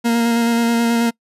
40% pulse tone with vibrato, 233.1 Hz, A#3, in tune, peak -13 dBFS, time 0.04-1.11 s, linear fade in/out 20 ms, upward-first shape square, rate 9.3 Hz, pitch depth 13 cents each way, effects noise-tail reverb RT60 0.1 s tail -25 dB re dry + resampled to 32000 Hz

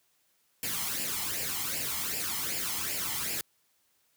white noise with flanger, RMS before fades -33 dBFS, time 0.63-3.41 s, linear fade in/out 2 ms, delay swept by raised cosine 0.4 to 0.98 ms, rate 2.6 Hz, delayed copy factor +0.65, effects white hiss -71 dBFS RMS until 4.16 s + high-pass 60 Hz 12 dB/octave

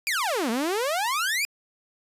sawtooth exponential two-way sweep, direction down then up, 2491 to 215.8 to 2491 Hz, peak -20 dBFS, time 0.07-1.45 s, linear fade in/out 0 ms, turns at 0.5 s, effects resampled to 32000 Hz

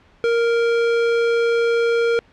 square tone, 466.2 Hz, A#4, in tune, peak -16 dBFS, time 0.24-2.19 s, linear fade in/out 0 ms, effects pink hiss -53 dBFS RMS until 2.32 s + low-pass 3000 Hz 12 dB/octave

